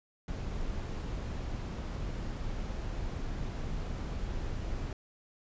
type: noise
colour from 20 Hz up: brown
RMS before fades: -36 dBFS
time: 0.28-4.93 s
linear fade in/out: 2 ms
effects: resampled to 16000 Hz